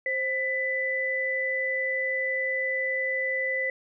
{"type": "tone pair together", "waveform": "sine", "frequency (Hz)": [525.7, 1993], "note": ["C5", "B6"], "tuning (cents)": [8, 15], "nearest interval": "octave + major seventh", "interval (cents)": 2307, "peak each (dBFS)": [-31, -26], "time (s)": [0.06, 3.7], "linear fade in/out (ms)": 2, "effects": []}